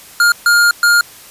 square tone bursts at uneven times, 1413 Hz, F6, 20 cents sharp, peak -8 dBFS, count 3, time 0.2-0.32 / 0.46-0.71 / 0.83-1.01 s, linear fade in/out 2 ms, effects white hiss -38 dBFS RMS until 1.3 s + resampled to 32000 Hz

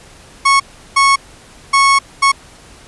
30% pulse tone bursts at uneven times, 1101 Hz, C#6, 12 cents flat, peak -5 dBFS, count 4, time 0.45-0.6 / 0.96-1.16 / 1.73-1.99 / 2.22-2.32 s, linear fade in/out 10 ms, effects pink hiss -41 dBFS RMS until 2.87 s + resampled to 24000 Hz

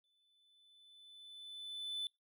triangle tone with exponential growth, 3506 Hz, A7, 7 cents flat, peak -35 dBFS, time 0.04-2.07 s, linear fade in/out 1 ms, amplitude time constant 440 ms, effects noise-tail reverb RT60 0.2 s tail -25 dB re dry

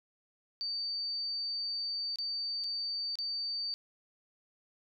sine tone with dropouts, 4601 Hz, D8, 36 cents flat, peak -33 dBFS, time 0.61-3.74 s, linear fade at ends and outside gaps 0 ms, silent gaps 2.158-2.186 / 2.638-2.642 / 3.155-3.187 s, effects none

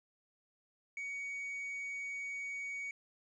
triangle tone with quantisation, 2245 Hz, C#7, 21 cents sharp, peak -37 dBFS, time 0.97-2.91 s, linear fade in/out 2 ms, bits 11, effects resampled to 22050 Hz

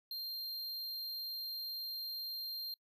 square tone, 4186 Hz, C8, in tune, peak -40 dBFS, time 0.11-2.74 s, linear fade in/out 2 ms, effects noise-tail reverb RT60 0.1 s tail -26 dB re dry

